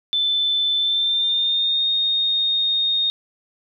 sine tone with pitch glide, 3524 to 3697 Hz, A7 to A#7, +2 to -15 cents, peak -17 dBFS, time 0.13-3.1 s, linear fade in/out 0 ms, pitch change +83 cents, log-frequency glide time 0.77-1.88 s, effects none

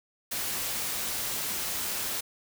white noise, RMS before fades -32 dBFS, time 0.31-2.21 s, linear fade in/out 10 ms, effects none

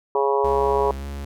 harmonic tone, 138.59 Hz, C#3, in tune, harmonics 3 / 4 / 5 / 6 / 7 / 8, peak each -20 / -26 / -29 / -28 / -23 / -31 dBFS, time 0.15-0.91 s, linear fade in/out 2 ms
45% pulse tone with pitch glide, 66.5 to 70.17 Hz, C2 to C#2, +29 to +22 cents, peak -29 dBFS, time 0.44-1.25 s, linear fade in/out 5 ms, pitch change +93 cents, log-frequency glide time 0.91-1.05 s
effects none

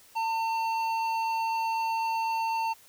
triangle tone with hard clipping, 902 Hz, A5, 43 cents sharp, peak -28 dBFS, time 0.15-2.74 s, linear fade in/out 20 ms, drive 13 dB, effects white hiss -56 dBFS RMS until 2.88 s

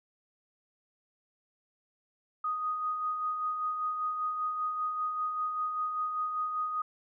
sine tone with tremolo, 1244.5 Hz, D#6, in tune, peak -28 dBFS, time 2.44-6.82 s, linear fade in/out 5 ms, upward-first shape sine, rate 5.1 Hz, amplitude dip 40%, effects none

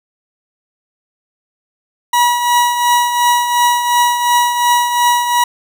40% pulse tone with tremolo, 966 Hz, B5, 39 cents flat, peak -7 dBFS, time 2.13-5.44 s, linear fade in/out 5 ms, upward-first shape triangle, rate 2.8 Hz, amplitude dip 60%, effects none

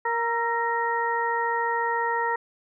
harmonic tone with a mistuned harmonic, 467 Hz, A#4, 3 cents sharp, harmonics 1 / 2 / 3 / 4, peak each -30 / -25 / -33 / -29 dBFS, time 0.05-2.36 s, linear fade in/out 5 ms, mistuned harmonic 3, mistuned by -60 cents, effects none

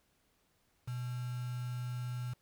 sine tone with quantisation, 123.47 Hz, B2, in tune, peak -36 dBFS, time 0.87-2.34 s, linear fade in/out 10 ms, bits 8, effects pink hiss -74 dBFS RMS until 2.41 s

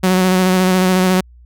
sawtooth tone with vibrato, 185 Hz, F#3, in tune, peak -7 dBFS, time 0.03-1.21 s, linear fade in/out 10 ms, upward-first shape square, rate 14 Hz, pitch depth 18 cents each way, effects added 60 Hz sine -40 dBFS peak until 1.45 s

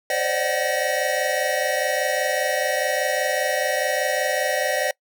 square tone cluster, 520 / 581 / 606 / 749 / 1900 Hz, C5 / D5 / D#5 / F#5 / A#6, -11 / -19 / -46 / +21 / +33 cents, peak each -28 dBFS, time 0.1-4.91 s, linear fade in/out 2 ms, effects noise-tail reverb RT60 0.1 s tail -24 dB re dry

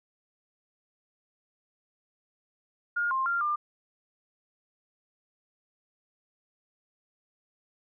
sine tone with pitch steps, 1420 / 1057 / 1390 / 1198 Hz, F6 / C6 / F6 / D6, +28 / +17 / -9 / +34 cents, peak -25 dBFS, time 2.96-3.56 s, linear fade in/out 10 ms, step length 150 ms, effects none

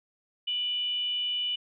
sine tone with frequency modulation, 2960 Hz, F#7, in tune, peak -27 dBFS, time 0.47-1.56 s, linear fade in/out 10 ms, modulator 569 Hz, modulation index 0.21, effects none

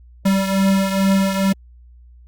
square beating tone pair, 193.5 / 195.8 Hz, G3 / G3, -22 / -2 cents, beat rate 2.3 Hz, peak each -16 / -22 dBFS, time 0.25-1.53 s, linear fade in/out 10 ms, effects added 60 Hz sine -42 dBFS peak until 2.27 s + Opus 48 kbps

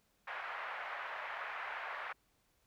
white band-pass noise, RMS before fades -43 dBFS, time 0.27-2.13 s, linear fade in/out 10 ms, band 660 to 2000 Hz, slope 24 dB/octave, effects pink hiss -75 dBFS RMS until 2.66 s

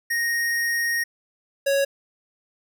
square tone pair in turn, 1864.7 / 554.4 Hz, A#6 / C#5, 0 / 0 cents, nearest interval octave + major sixth, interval 2100 cents, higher first, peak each -22 / -19 dBFS, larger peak second, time 0.1-1.04 / 1.66-1.85 s, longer first, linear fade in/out 10 ms, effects none

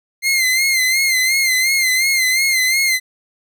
sawtooth tone with vibrato, 2093 Hz, C7, in tune, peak -10 dBFS, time 0.22-3 s, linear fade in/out 50 ms, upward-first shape sine, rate 2.8 Hz, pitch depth 62 cents each way, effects none

